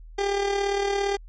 30% pulse tone with amplitude modulation, 400 Hz, G4, 35 cents sharp, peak -18 dBFS, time 0.18-1.17 s, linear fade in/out 10 ms, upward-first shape sine, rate 37.5 Hz, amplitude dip 50%, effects added 40 Hz sine -41 dBFS peak until 1.28 s + resampled to 16000 Hz

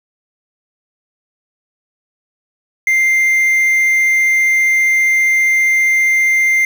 triangle tone with quantisation, 2095 Hz, C7, 2 cents sharp, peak -8 dBFS, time 2.87-6.65 s, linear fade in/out 2 ms, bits 6, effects none

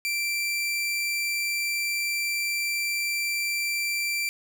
sawtooth tone, 2349 Hz, D7, in tune, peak -22 dBFS, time 0.05-4.29 s, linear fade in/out 0 ms, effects none

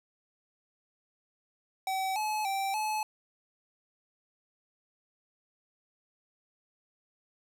square tone with pitch steps, 764 / 856 / 780 / 859 Hz, G5 / A5 / G5 / A5, -45 / -48 / -9 / -42 cents, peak -30 dBFS, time 1.87-3.03 s, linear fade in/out 2 ms, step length 290 ms, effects none

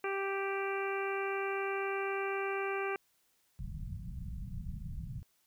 harmonic tone, 392 Hz, G4, in tune, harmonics 1 / 2 / 3 / 4 / 5 / 6 / 7, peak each -35 / -41 / -41 / -42 / -47 / -42 / -47 dBFS, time 0.04-2.96 s, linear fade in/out 2 ms
pink low-pass noise, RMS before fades -41 dBFS, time 3.59-5.23 s, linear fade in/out 0 ms, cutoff 190 Hz, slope 48 dB/octave
effects white hiss -73 dBFS RMS until 5.46 s

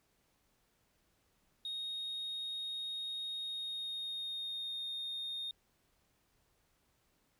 sine tone with pitch glide, 3729 to 3684 Hz, A#7 to A#7, 0 to -21 cents, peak -36 dBFS, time 1.65-5.51 s, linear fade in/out 2 ms, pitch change -21 cents, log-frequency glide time 3.37-4.84 s, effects tanh soft clip ceiling -36 dBFS + pink hiss -75 dBFS RMS until 7.39 s

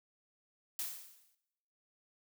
blue noise with exponential decay, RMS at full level -36 dBFS, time 0.79-1.35 s, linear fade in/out 2 ms, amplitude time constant 120 ms, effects noise-tail reverb RT60 0.9 s tail -18 dB re dry

